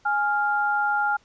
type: tone pair together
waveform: sine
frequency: 830.6 / 1397.8 Hz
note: G#5 / F6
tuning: 0 / +1 cents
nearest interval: major sixth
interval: 901 cents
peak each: -23 dBFS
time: 0.05-1.17 s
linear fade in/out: 10 ms
effects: pink hiss -60 dBFS RMS until 1.24 s + resampled to 16000 Hz